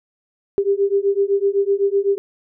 sine beating tone pair, 394 / 401.9 Hz, G4 / G4, +9 / +43 cents, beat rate 7.9 Hz, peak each -18 / -18 dBFS, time 0.58-2.18 s, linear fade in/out 0 ms, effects none

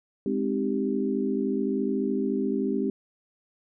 sine chord, Ab major seventh, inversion none, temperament equal, 207.7 / 261.6 / 311.1 / 392 Hz, Ab3 / C4 / Eb4 / G4, 0 / 0 / 0 / 0 cents, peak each -29 / -28 / -33 / -29 dBFS, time 0.26-2.9 s, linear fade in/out 2 ms, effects none

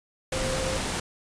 sine tone in noise, 523.3 Hz, C5, in tune, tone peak -30 dBFS, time 0.32-0.77 s, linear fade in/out 5 ms, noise pink, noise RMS -29 dBFS, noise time 0.32-1 s, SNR -4 dB, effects resampled to 22050 Hz

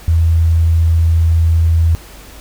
sine tone, 82.41 Hz, E2, in tune, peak -8 dBFS, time 0.08-1.95 s, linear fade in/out 0 ms, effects added 50 Hz sine -38 dBFS peak until 2.4 s + pink hiss -38 dBFS RMS until 2.4 s

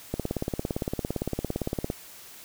click train, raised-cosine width 2 ms, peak -14 dBFS, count 32, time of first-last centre 0.14-1.901 s, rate 17.6 Hz, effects white hiss -47 dBFS RMS until 2.44 s

